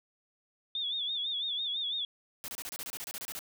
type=tone with vibrato; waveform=sine; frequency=3520 Hz; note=A7; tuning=in tune; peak=-31 dBFS; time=0.75-2.05 s; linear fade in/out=2 ms; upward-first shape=sine; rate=6 Hz; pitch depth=96 cents each way
type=noise bursts; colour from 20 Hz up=white; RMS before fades=-40 dBFS; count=14; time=2.44-3.391 s; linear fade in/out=0 ms; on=41 ms; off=29 ms
effects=none